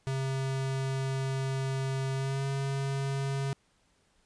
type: tone with pitch glide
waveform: square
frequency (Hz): 133.9 to 137.11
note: C3 to C#3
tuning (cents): +40 to -19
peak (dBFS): -30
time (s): 0.07-3.53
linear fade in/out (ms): 0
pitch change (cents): +41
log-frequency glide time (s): 2.14-2.45
effects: pink hiss -69 dBFS RMS until 4.25 s + resampled to 22050 Hz